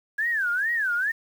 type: tone with vibrato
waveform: sine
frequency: 1635 Hz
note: G#6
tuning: 28 cents flat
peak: -22 dBFS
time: 0.18-1.12 s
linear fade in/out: 10 ms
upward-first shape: sine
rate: 2.3 Hz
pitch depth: 260 cents each way
effects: 8-bit